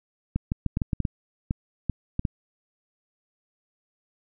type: clicks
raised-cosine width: 5 ms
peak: -12 dBFS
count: 12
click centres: 0.36 / 0.519 / 0.663 / 0.771 / 0.818 / 0.932 / 1.003 / 1.052 / 1.509 / 1.897 / 2.194 / 2.252 s
effects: none